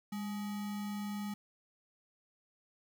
sine tone with sample-and-hold, 204.2 Hz, G#3, 29 cents flat, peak -36 dBFS, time 0.12-1.34 s, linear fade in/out 5 ms, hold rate 1050 Hz, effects none

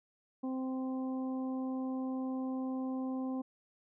harmonic tone, 260.3 Hz, C4, 9 cents flat, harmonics 1 / 2 / 3 / 4, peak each -34 / -45 / -48 / -51 dBFS, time 0.43-3.42 s, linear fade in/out 10 ms, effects none

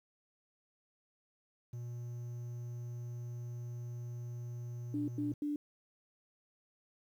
triangle tone, 120 Hz, B2, 49 cents flat, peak -38 dBFS, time 1.73-5.34 s, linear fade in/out 5 ms
sine tone bursts, 293.7 Hz, D4, in tune, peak -33 dBFS, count 3, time 4.94-5.56 s, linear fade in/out 2 ms, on 140 ms, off 100 ms
effects 11-bit

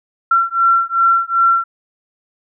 sine beating tone pair, 1358 / 1360.6 Hz, F6 / F6, -49 / -46 cents, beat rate 2.6 Hz, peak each -14 dBFS, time 0.31-1.64 s, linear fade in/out 5 ms, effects none

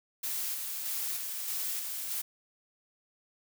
blue noise with tremolo, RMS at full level -34 dBFS, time 0.23-2.22 s, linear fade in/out 10 ms, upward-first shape square, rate 1.6 Hz, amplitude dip 30%, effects none

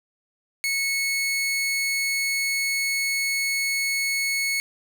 sawtooth tone, 2200 Hz, C#7, 14 cents flat, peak -19 dBFS, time 0.64-4.6 s, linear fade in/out 0 ms, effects none

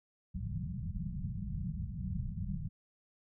white low-pass noise, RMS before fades -38 dBFS, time 0.34-2.69 s, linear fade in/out 20 ms, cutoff 200 Hz, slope 96 dB/octave, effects none

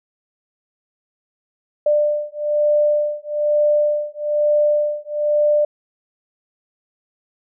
sine beating tone pair, 594 / 595.1 Hz, D5 / D5, +20 / +23 cents, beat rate 1.1 Hz, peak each -18 dBFS, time 1.86-5.65 s, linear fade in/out 5 ms, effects none

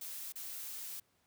blue noise with dropouts, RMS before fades -44 dBFS, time 0.01-1 s, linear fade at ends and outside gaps 5 ms, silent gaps 0.323-0.356 s, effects pink hiss -74 dBFS RMS until 1.26 s + high-pass 80 Hz 12 dB/octave

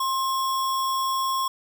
sine tone with sample-and-hold, 1061 Hz, C6, 24 cents sharp, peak -22 dBFS, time 0-1.48 s, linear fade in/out 5 ms, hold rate 4410 Hz, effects none

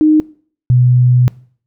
sine tone pair in turn, 308.2 / 124.45 Hz, D#4 / B2, -16 / +14 cents, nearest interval octave + major third, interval 1570 cents, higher first, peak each -6 dBFS, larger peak neither, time 0.01-0.2 / 0.7-1.28 s, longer second, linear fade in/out 0 ms, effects noise-tail reverb RT60 0.5 s tail -22 dB re dry

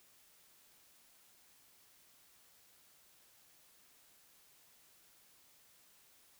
silence, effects white hiss -66 dBFS RMS until 6.39 s

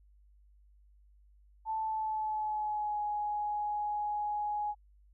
sine tone with pitch glide, 880 to 834.9 Hz, A5 to G#5, 0 to +9 cents, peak -31 dBFS, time 1.65-4.75 s, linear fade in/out 50 ms, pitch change -91 cents, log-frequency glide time 1.78-3.01 s, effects added 50 Hz sine -59 dBFS peak until 5.13 s

